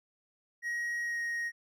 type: tone with pitch glide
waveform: triangle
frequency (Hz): 1893 to 1875.6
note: A#6 to A#6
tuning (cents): +26 to +10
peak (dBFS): -30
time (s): 0.62-1.52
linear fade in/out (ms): 50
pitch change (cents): -16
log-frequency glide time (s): 1.02-1.2
effects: none